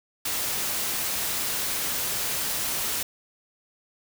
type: noise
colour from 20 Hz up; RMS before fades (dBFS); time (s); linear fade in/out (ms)
white; -28; 0.25-3.03; 5
effects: none